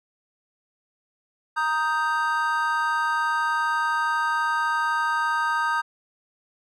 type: chord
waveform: triangle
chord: Eb major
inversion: second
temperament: equal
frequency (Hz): 932.3 / 1244.5 / 1568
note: Bb5 / Eb6 / G6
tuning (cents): 0 / 0 / 0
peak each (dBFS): -24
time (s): 1.56-5.82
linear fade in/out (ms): 20
effects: none